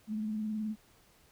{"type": "tone with vibrato", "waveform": "sine", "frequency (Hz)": 215.1, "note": "A3", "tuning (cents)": -39, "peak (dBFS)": -32, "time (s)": [0.07, 0.76], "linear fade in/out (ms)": 50, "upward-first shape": "sine", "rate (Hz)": 19, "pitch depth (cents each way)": 39, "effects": ["pink hiss -64 dBFS RMS until 1.31 s"]}